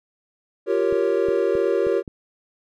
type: chord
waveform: triangle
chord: G half-diminished seventh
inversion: third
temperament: equal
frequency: 349.2 / 392 / 466.2 / 554.4 Hz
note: F4 / G4 / Bb4 / Db5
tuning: 0 / 0 / 0 / 0 cents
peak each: -23 / -20 / -21 / -23 dBFS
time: 0.66-2.03 s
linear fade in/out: 50 ms
type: clicks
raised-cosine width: 3 ms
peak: -22 dBFS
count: 5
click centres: 0.926 / 1.286 / 1.553 / 1.868 / 2.078 s
effects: none